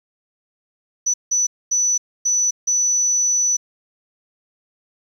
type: tone bursts at uneven times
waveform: sine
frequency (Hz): 5960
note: F#8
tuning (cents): +12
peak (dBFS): -15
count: 5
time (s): 1.06-1.14 / 1.31-1.47 / 1.71-1.98 / 2.25-2.51 / 2.67-3.57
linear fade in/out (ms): 10
effects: 8-bit